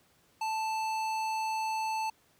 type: tone with tanh clipping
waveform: sine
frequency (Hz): 880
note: A5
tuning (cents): 0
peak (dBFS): -32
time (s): 0.41-2.1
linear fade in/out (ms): 5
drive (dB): 18
effects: pink hiss -66 dBFS RMS until 2.39 s + high-pass 80 Hz 12 dB/octave